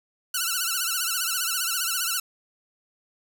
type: tone with vibrato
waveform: 5% pulse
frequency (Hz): 1408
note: F6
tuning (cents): +14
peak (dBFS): -13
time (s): 0.34-2.2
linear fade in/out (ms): 5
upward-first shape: sine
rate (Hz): 15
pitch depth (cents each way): 120
effects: none